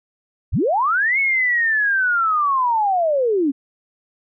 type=linear two-way sweep; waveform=sine; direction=up then down; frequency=32.17 to 2217 to 258.8 Hz; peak=-15 dBFS; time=0.52-3.52 s; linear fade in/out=20 ms; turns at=1.19 s; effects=none